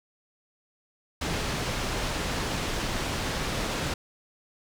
pink low-pass noise, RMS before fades -30 dBFS, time 1.21-3.94 s, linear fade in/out 5 ms, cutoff 6500 Hz, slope 12 dB/octave, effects none

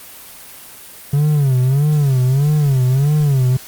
triangle tone with vibrato, 138.59 Hz, C#3, in tune, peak -9 dBFS, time 1.13-3.57 s, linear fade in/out 5 ms, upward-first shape sine, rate 1.6 Hz, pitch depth 160 cents each way, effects white hiss -37 dBFS RMS until 3.67 s + Opus 32 kbps

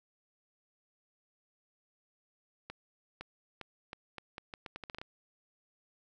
accelerating click train, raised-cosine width 0.3 ms, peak -26 dBFS, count 14, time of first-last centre 2.7-5.015 s, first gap 510 ms, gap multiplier 0.79, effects none

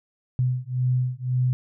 sine beating tone pair, 125.5 / 127.4 Hz, B2 / C3, +28 / -46 cents, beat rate 1.9 Hz, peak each -24 dBFS, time 0.39-1.53 s, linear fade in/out 0 ms, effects none

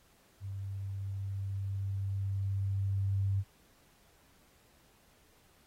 sine tone with level ramp, 98 Hz, G2, in tune, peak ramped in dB -37 to -27 dBFS, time 0.4-3.44 s, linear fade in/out 50 ms, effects pink hiss -66 dBFS RMS until 5.66 s + AAC 48 kbps

